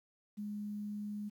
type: tone with quantisation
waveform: sine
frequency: 207.7 Hz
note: G#3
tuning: in tune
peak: -38 dBFS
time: 0.37-1.3 s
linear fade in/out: 20 ms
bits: 11
effects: none